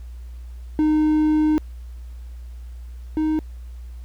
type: tone pair in turn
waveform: triangle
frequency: 307.2 / 311.1 Hz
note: D#4 / D#4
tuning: -22 / 0 cents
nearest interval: unison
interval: 22 cents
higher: second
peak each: -13 / -16 dBFS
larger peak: first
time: 0.79-1.58 / 3.17-3.39 s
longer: first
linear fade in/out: 0 ms
effects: added 60 Hz sine -33 dBFS peak until 4.04 s + pink hiss -58 dBFS RMS until 4.04 s